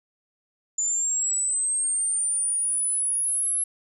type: linear sweep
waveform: sine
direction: up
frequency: 7040 to 11060 Hz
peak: -22 dBFS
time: 0.78-3.64 s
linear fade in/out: 5 ms
effects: none